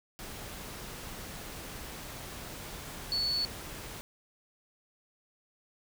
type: tone in noise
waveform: sine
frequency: 4435 Hz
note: C#8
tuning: in tune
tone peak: -28 dBFS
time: 3.12-3.45 s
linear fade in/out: 0 ms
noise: pink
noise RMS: -43 dBFS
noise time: 0.19-4.01 s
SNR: +12 dB
effects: none